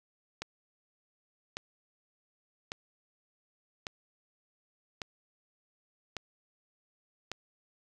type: click train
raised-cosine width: 0.2 ms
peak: -19 dBFS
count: 7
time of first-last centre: 0.42-7.317 s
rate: 0.87 Hz
effects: none